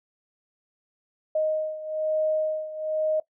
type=beating tone pair; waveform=sine; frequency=622.3 / 623.4 Hz; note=D#5 / D#5; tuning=0 / +3 cents; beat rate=1.1 Hz; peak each=-25 / -29 dBFS; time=1.35-3.2 s; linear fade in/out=5 ms; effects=noise-tail reverb RT60 0.1 s tail -18 dB re dry